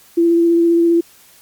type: tone with vibrato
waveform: sine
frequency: 337.9 Hz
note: E4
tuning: 43 cents sharp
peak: -9 dBFS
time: 0.17-1.01 s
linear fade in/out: 10 ms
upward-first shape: sine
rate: 15 Hz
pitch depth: 13 cents each way
effects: white hiss -47 dBFS RMS until 1.41 s + MP3 96 kbps